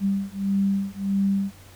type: beating tone pair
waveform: sine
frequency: 196 / 197.6 Hz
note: G3 / G3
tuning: 0 / +14 cents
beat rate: 1.6 Hz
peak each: -24 dBFS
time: 0-1.52 s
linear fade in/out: 50 ms
effects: added 93 Hz sine -48 dBFS peak until 1.75 s + pink hiss -50 dBFS RMS until 1.75 s